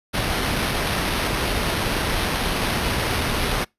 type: noise with sample-and-hold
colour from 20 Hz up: pink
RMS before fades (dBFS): -23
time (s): 0.13-3.65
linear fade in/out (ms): 20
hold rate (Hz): 7350
effects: noise-tail reverb RT60 0.2 s tail -26 dB re dry + resampled to 32000 Hz